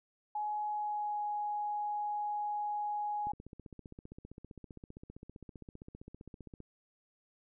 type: tone with pitch glide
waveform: sine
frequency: 841 to 833.3 Hz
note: G#5 to G#5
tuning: +22 to +6 cents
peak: -33 dBFS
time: 0.35-3.32 s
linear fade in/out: 5 ms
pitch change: -16 cents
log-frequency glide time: 0.68-1.22 s
type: click train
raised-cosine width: 3 ms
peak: -35 dBFS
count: 52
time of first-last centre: 3.27-6.603 s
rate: 15.3 Hz
effects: none